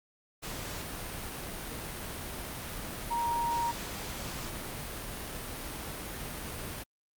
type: tone in noise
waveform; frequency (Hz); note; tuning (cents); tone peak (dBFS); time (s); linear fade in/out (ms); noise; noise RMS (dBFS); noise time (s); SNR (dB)
sine; 939; A#5; +12; -28; 3.1-3.72; 20; pink; -39; 0.42-6.84; +8
effects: Opus 48 kbps